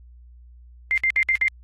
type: tone bursts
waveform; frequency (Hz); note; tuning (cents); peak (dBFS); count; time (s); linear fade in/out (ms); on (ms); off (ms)
sine; 2093; C7; 0; -17; 5; 0.91-1.481; 0; 67; 59
effects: added 60 Hz sine -44 dBFS peak until 1.63 s + AAC 32 kbps